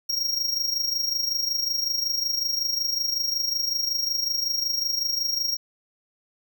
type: tone with amplitude modulation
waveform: square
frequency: 5588 Hz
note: F8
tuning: in tune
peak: -21 dBFS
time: 0.09-5.57 s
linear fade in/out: 10 ms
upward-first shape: sine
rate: 25.4 Hz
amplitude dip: 65%
effects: none